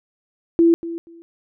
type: tone with echo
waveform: sine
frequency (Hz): 335.2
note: E4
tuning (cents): +29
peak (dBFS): -10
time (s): 0.59-0.74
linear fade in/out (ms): 0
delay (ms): 240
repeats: 2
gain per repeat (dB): -15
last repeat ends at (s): 1.22
effects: none